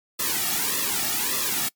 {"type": "noise with flanger", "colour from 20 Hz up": "white", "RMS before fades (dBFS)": -25, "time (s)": [0.19, 1.69], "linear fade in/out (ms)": 10, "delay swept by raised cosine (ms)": [1.3, 1.98], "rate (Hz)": 1.7, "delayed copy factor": -0.95, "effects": ["noise-tail reverb RT60 0.1 s tail -25 dB re dry", "MP3 96 kbps"]}